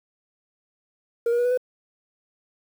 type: tone with pitch steps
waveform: sine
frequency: 467.9 / 476.4 / 485 / 493.7 / 502.6 Hz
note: A#4 / A#4 / B4 / B4 / B4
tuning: +6 / +38 / -31 / -1 / +30 cents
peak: -16 dBFS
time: 1.26-1.575 s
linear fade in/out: 5 ms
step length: 63 ms
effects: tanh soft clip ceiling -18 dBFS + 8-bit